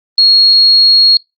sine tone, 4300 Hz, C8, 47 cents sharp, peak -4 dBFS, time 0.18-1.17 s, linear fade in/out 2 ms, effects noise-tail reverb RT60 0.2 s tail -23 dB re dry + Opus 24 kbps

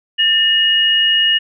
sine tone pair together, 1792 / 2878 Hz, A6 / F#7, +31 / -49 cents, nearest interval minor sixth, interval 820 cents, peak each -18 / -11 dBFS, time 0.18-1.39 s, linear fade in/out 20 ms, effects none

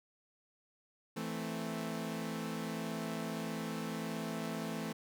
sawtooth chord, A minor, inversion second, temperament equal, 164.81 / 220 / 261.6 Hz, E3 / A3 / C4, 0 / 0 / 0 cents, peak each -38 / -36 / -40 dBFS, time 1.16-4.93 s, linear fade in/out 10 ms, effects none

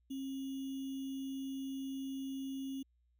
sine tone with sample-and-hold, 269.2 Hz, C4, 49 cents sharp, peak -38 dBFS, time 0.1-2.83 s, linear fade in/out 10 ms, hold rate 3150 Hz, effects added 60 Hz sine -70 dBFS peak until 3.19 s

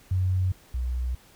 sine tone pair in turn, 92.6 / 62.2 Hz, F#2 / B1, +2 / +13 cents, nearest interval perfect fifth, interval 689 cents, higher first, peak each -21 / -25 dBFS, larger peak first, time 0.11-0.52 / 0.74-1.15 s, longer neither, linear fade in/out 5 ms, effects pink hiss -55 dBFS RMS until 1.35 s

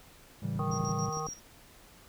triangle chord, A dominant seventh, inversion none, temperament equal, 110 / 138.59 / 164.81 / 196 Hz, A2 / C#3 / E3 / G3, 0 / 0 / 0 / 0 cents, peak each -35 dBFS, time 0.42-1.1 s, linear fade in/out 10 ms
clicks, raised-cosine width 3 ms, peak -31 dBFS, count 10, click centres 0.56 / 0.596 / 0.706 / 0.738 / 0.809 / 0.84 / 0.892 / 1.087 / 1.171 / 1.287 s
harmonic tone, 155.56 Hz, D#3, in tune, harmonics 1 / 3 / 5 / 7 / 8, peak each -39 / -39 / -39 / -39 / -39 dBFS, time 0.59-1.27 s, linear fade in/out 2 ms
sine tone with tremolo, 5660 Hz, F8, 22 cents sharp, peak -38 dBFS, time 0.71-1.4 s, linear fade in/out 10 ms, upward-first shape square, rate 7.2 Hz, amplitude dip 80%
effects pink hiss -56 dBFS RMS until 2.08 s

